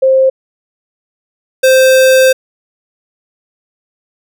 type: tone pair in turn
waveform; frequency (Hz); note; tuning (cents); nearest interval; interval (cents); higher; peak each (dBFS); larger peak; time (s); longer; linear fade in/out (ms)
sine / square; 528 / 522.2; C5 / C5; +16 / -3; unison; 19; first; -5; neither; 0.02-0.3 / 1.63-2.33; second; 10
effects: none